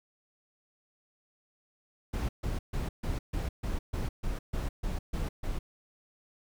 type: noise bursts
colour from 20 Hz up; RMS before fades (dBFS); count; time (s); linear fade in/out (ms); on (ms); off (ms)
brown; -32; 12; 2.13-5.59; 10; 160; 140
effects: none